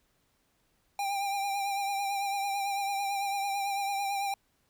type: tone with vibrato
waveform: square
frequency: 796 Hz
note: G5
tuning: 26 cents sharp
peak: -30 dBFS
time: 0.99-4.34 s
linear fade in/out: 2 ms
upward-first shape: triangle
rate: 9 Hz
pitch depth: 40 cents each way
effects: pink hiss -72 dBFS RMS until 4.69 s